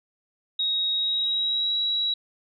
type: tone with pitch glide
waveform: sine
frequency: 3781 to 3885 Hz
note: A#7 to B7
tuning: +24 to -29 cents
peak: -22 dBFS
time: 0.59-2.14 s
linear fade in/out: 5 ms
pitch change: +47 cents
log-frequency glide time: 0.92-1.77 s
effects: none